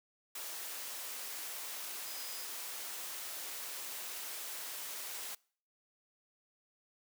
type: tone in noise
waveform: sine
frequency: 4989 Hz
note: D#8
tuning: 4 cents sharp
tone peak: -50 dBFS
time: 2.06-2.45 s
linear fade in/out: 5 ms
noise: white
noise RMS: -43 dBFS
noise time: 0.35-5.35 s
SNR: -10 dB
effects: noise-tail reverb RT60 0.5 s tail -25 dB re dry + high-pass 400 Hz 12 dB/octave